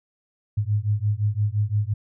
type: beating tone pair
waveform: sine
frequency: 101.9 / 107.7 Hz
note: G#2 / A2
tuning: -32 / -37 cents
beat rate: 5.8 Hz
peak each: -23 dBFS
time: 0.57-1.94 s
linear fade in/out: 10 ms
effects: none